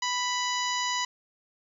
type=harmonic tone with a mistuned harmonic; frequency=989 Hz; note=B5; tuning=2 cents sharp; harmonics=1 / 2 / 3 / 4 / 5 / 6 / 7; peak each=-30 / -33 / -35 / -36 / -37 / -38 / -38 dBFS; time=0.02-1.05 s; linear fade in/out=5 ms; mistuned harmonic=7; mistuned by=-22 cents; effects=10-bit